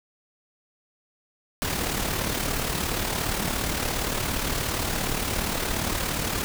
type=noise with amplitude modulation; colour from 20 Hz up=pink; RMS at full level=-25 dBFS; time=1.62-6.44 s; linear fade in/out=0 ms; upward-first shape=sine; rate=37.2 Hz; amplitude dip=50%; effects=none